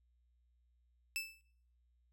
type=tone with exponential decay; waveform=sawtooth; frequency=2637 Hz; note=E7; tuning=in tune; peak=-30 dBFS; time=1.16-1.41 s; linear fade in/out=0 ms; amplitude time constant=53 ms; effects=noise-tail reverb RT60 0.6 s tail -20 dB re dry + added 60 Hz sine -70 dBFS peak until 2.12 s